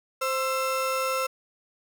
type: tone pair together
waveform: 35% pulse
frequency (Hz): 523.5 / 1334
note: C5 / E6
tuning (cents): +1 / +20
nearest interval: octave + major third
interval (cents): 1619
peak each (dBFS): -26 / -26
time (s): 0.21-1.27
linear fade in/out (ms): 10
effects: none